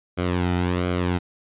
sawtooth tone with flanger, 89.2 Hz, F2, 37 cents sharp, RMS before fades -23 dBFS, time 0.17-1.19 s, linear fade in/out 20 ms, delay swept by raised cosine 1.1 to 1.83 ms, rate 1.4 Hz, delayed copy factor -0.65, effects resampled to 8000 Hz

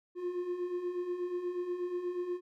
triangle beating tone pair, 349.2 / 357.5 Hz, F4 / F4, 0 / +41 cents, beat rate 8.3 Hz, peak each -39 / -32 dBFS, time 0.15-2.41 s, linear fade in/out 50 ms, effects none

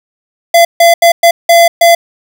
square tone bursts at uneven times, 680 Hz, F5, 46 cents flat, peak -3 dBFS, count 6, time 0.54-0.65 / 0.8-0.94 / 1.02-1.12 / 1.23-1.31 / 1.49-1.68 / 1.81-1.95 s, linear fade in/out 5 ms, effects 7-bit

